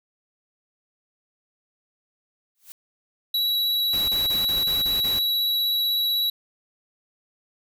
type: noise with exponential growth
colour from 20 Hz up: blue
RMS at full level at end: -38 dBFS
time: 2.55-2.72 s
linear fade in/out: 0 ms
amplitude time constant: 36 ms
type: tone with vibrato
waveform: square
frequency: 3908 Hz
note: B7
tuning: 19 cents flat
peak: -21 dBFS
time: 3.34-6.3 s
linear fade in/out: 5 ms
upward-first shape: sine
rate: 16 Hz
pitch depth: 11 cents each way
type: noise bursts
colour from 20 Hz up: pink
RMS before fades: -35 dBFS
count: 7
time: 3.93-5.19 s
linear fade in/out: 2 ms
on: 150 ms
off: 35 ms
effects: none